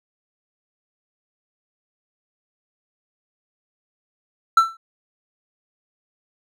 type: tone with exponential decay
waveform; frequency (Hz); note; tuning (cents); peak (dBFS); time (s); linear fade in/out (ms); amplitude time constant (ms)
triangle; 1337; E6; +24; -5; 4.57-4.77; 5; 42
effects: none